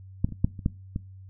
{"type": "clicks", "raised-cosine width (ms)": 5, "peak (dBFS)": [-10, -28, -23, -8, -26, -10, -17], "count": 7, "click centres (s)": [0.245, 0.289, 0.323, 0.445, 0.592, 0.661, 0.961], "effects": ["noise-tail reverb RT60 0.3 s tail -21 dB re dry", "added 95 Hz sine -43 dBFS peak until 1.29 s"]}